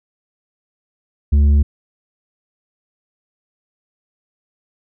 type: tone with tanh clipping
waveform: sine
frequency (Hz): 72.3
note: D2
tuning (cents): -27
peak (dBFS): -10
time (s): 1.32-1.63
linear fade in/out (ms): 10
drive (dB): 6
effects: none